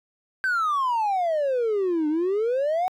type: exponential two-way sweep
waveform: triangle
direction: down then up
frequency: 1571 to 296.3 to 756 Hz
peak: -18 dBFS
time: 0.44-2.88 s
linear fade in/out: 0 ms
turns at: 2.08 s
effects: tanh soft clip ceiling -16 dBFS